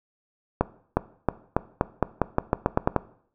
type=accelerating click train; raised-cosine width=1 ms; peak=-5 dBFS; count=13; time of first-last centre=0.61-2.963 s; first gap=360 ms; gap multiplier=0.88; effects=noise-tail reverb RT60 0.6 s tail -18 dB re dry